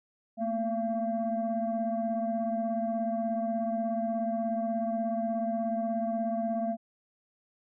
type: tone cluster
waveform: sine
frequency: 222.5 / 239.1 / 680 Hz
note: A3 / A#3 / F5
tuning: +20 / +44 / -46 cents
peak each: -31 / -36 / -29 dBFS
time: 0.37-6.77 s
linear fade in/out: 50 ms
effects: tanh soft clip ceiling -22 dBFS